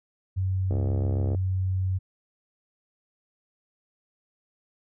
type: tone with pitch glide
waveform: sine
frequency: 94.3 to 93.76 Hz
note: F#2 to F#2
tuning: +33 to +23 cents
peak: -23 dBFS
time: 0.36-1.99 s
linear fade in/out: 20 ms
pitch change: -10 cents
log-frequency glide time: 0.5-1.35 s
type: click train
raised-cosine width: 2 ms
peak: -19 dBFS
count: 44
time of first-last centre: 0.71-1.348 s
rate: 67.4 Hz
effects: none